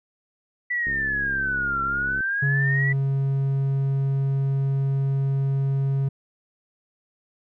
sine exponential two-way sweep, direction down then up, 1975.5 to 1353 to 1975.5 Hz, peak -22 dBFS, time 0.7-2.93 s, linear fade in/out 10 ms, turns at 1.82 s
click train, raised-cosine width 3 ms, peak -24 dBFS, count 92, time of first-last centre 0.87-2.206 s, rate 68.1 Hz
triangle tone with pitch glide, 138.59 to 136.68 Hz, C#3 to C#3, 0 to -24 cents, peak -18 dBFS, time 2.42-6.09 s, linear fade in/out 10 ms, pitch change -24 cents, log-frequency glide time 2.63-2.69 s
effects none

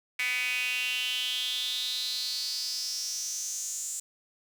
sawtooth tone with high-pass filter sweep, 250 Hz, B3, 21 cents sharp, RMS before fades -32 dBFS, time 0.19-4 s, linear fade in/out 5 ms, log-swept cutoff 2200 to 7500 Hz, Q 7.2, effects none

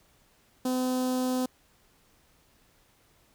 sawtooth tone with notch filter, 254.6 Hz, C4, 47 cents flat, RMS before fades -28 dBFS, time 0.65-1.46 s, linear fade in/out 5 ms, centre 2100 Hz, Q 0.59, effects pink hiss -64 dBFS RMS until 3.34 s

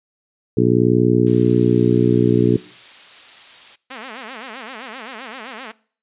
harmonic tone, 60.4 Hz, B1, 38 cents flat, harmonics 2 / 3 / 4 / 5 / 6 / 7, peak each -19 / -19 / -19 / -19 / -19 / -19 dBFS, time 0.57-2.57 s, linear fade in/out 5 ms
blue noise, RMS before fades -34 dBFS, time 1.26-3.76 s, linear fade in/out 10 ms
5% pulse tone with vibrato, 240 Hz, B3, 49 cents flat, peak -20 dBFS, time 3.9-5.72 s, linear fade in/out 10 ms, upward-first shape sine, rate 7.7 Hz, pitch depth 210 cents each way
effects noise-tail reverb RT60 0.5 s tail -22 dB re dry + resampled to 8000 Hz

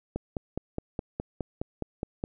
click train, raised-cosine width 2 ms, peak -17 dBFS, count 11, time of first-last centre 0.16-2.239 s, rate 4.81 Hz, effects none

